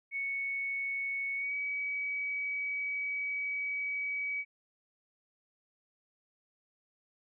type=tone with pitch glide; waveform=sine; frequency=2217 to 2273 Hz; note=C#7 to C#7; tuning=0 to +43 cents; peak=-32 dBFS; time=0.11-4.45 s; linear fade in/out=50 ms; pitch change=+43 cents; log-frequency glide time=1.36-1.54 s; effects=none